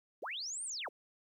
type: linear two-way sweep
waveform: sine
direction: up then down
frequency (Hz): 233.1 to 9280 to 233.1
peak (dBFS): -38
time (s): 0.22-0.89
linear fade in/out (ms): 10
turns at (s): 0.64
effects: 12-bit